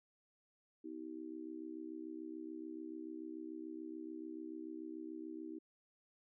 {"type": "tone with amplitude modulation", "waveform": "sine", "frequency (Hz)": 319.1, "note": "D#4", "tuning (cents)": 44, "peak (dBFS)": -40, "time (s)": [0.84, 5.59], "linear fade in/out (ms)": 10, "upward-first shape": "sine", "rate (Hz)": 66.9, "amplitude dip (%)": 95, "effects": []}